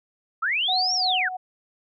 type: linear two-way sweep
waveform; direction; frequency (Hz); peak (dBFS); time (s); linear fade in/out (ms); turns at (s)
sine; up then down; 1220 to 5690 to 1360; -21; 0.42-1.29; 10; 0.94
type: tone with tremolo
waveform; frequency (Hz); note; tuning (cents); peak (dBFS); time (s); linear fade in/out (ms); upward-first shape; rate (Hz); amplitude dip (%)
sine; 740; F#5; 0; -23; 0.68-1.37; 10; sine; 2.9; 60
effects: none